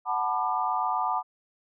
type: chord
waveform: sine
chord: B minor seventh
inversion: second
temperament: equal with one note detuned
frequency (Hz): 740 / 880 / 987.8 / 1195.2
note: F#5 / A5 / B5 / D6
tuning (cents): 0 / 0 / 0 / +30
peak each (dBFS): -30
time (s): 0.05-1.23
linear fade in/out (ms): 50
effects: none